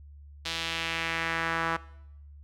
sawtooth tone with band-pass filter sweep, 164.81 Hz, E3, in tune, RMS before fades -31 dBFS, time 0.45-1.77 s, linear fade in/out 10 ms, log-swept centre 3800 to 1300 Hz, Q 1.8, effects noise-tail reverb RT60 0.8 s tail -20 dB re dry + added 72 Hz sine -46 dBFS peak until 2.43 s

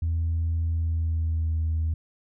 sine tone with pitch glide, 82.41 to 80.2 Hz, E2 to E2, 0 to -47 cents, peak -21 dBFS, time 0.02-1.94 s, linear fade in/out 5 ms, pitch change -47 cents, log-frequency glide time 0.69-1.58 s, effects tanh soft clip ceiling -20 dBFS

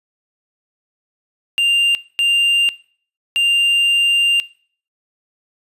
triangle tone bursts at uneven times, 2792 Hz, F7, 1 cent flat, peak -11 dBFS, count 3, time 1.58-1.95 / 2.19-2.69 / 3.36-4.4 s, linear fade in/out 0 ms, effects noise-tail reverb RT60 0.5 s tail -20 dB re dry + resampled to 32000 Hz

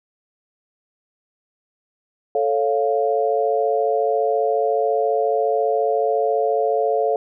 sine chord, A augmented, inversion none, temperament equal, 440 / 554.4 / 698.5 Hz, A4 / C#5 / E#5, 0 / 0 / 0 cents, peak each -20 / -22 / -21 dBFS, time 2.35-7.16 s, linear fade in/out 2 ms, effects none

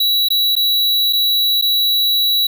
square tone with dropouts, 3918 Hz, B7, 15 cents flat, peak -13 dBFS, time 0-2.47 s, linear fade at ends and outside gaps 5 ms, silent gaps 0.286-0.303 / 0.554-0.564 / 1.127-1.131 / 1.614-1.622 s, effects none

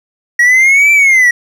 triangle linear two-way sweep, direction up then down, 1900 to 2349 to 1900 Hz, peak -3 dBFS, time 0.39-1.31 s, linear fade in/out 5 ms, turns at 0.92 s, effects none

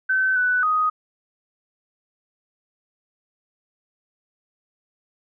sine tone with pitch steps, 1531 / 1491 / 1249 Hz, G6 / F#6 / D#6, -41 / +13 / +6 cents, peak -17 dBFS, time 0.09-0.9 s, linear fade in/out 10 ms, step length 270 ms, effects none

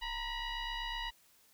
sine tone with frequency modulation, 993 Hz, B5, 9 cents sharp, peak -36 dBFS, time 0.01-1.11 s, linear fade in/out 20 ms, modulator 959 Hz, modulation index 2.9, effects white hiss -66 dBFS RMS until 1.53 s

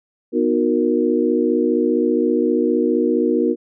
sine chord, B major seventh, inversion none, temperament equal with one note detuned, 246.9 / 311.1 / 366.2 / 466.2 Hz, B3 / D#4 / F#4 / A#4, 0 / 0 / -18 / 0 cents, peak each -20 dBFS, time 0.32-3.56 s, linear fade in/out 50 ms, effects none

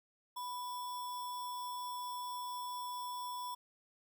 sine tone with sample-and-hold, 987.8 Hz, B5, in tune, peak -39 dBFS, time 0.36-3.55 s, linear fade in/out 10 ms, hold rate 4410 Hz, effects none

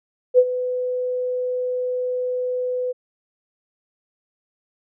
sine tone with ADSR envelope, 501 Hz, B4, 25 cents sharp, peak -7 dBFS, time 0.34-2.93 s, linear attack 43 ms, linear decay 56 ms, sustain -14 dB, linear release 22 ms, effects none

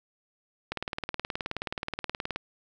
click train, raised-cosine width 0.3 ms, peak -15 dBFS, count 32, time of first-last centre 0.72-2.36 s, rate 18.9 Hz, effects none

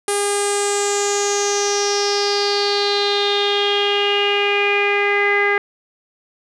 sawtooth tone with low-pass filter sweep, 406.1 Hz, G#4, 39 cents flat, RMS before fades -18 dBFS, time 0.08-5.58 s, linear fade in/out 2 ms, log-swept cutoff 9500 to 1900 Hz, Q 6.8, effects none

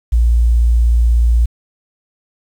sine tone, 58.27 Hz, A#1, in tune, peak -8 dBFS, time 0.12-1.46 s, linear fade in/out 10 ms, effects 7-bit

